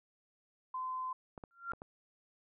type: tone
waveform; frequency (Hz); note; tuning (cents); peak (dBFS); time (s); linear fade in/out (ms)
sine; 1028; C6; -31; -36; 0.74-1.13; 5
type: clicks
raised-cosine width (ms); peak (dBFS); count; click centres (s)
1; -32; 4; 1.378 / 1.438 / 1.735 / 1.819
type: tone with exponential growth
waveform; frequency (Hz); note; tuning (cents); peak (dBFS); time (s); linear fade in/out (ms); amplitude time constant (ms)
sine; 1381; F6; -20; -32; 1.51-1.72; 0; 45
effects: none